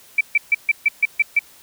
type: tone bursts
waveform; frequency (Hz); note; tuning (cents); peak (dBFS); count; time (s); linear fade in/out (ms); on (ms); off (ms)
sine; 2322; D7; -20; -11; 8; 0.18-1.392; 5; 29; 140
effects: white hiss -48 dBFS RMS until 1.62 s